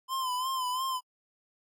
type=tone with vibrato; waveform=square; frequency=1027 Hz; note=C6; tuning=33 cents flat; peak=-30 dBFS; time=0.08-1.01 s; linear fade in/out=50 ms; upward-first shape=sine; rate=2.9 Hz; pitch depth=59 cents each way; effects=AAC 64 kbps